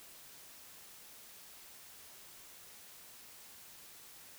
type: silence
effects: white hiss -55 dBFS RMS until 4.38 s